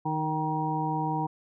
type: harmonic tone with a mistuned harmonic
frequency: 155.56 Hz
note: D#3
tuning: in tune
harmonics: 1 / 2 / 3 / 5 / 6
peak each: -31 / -33 / -40 / -32 / -31 dBFS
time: 0.05-1.27 s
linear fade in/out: 10 ms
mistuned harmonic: 6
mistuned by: +29 cents
effects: none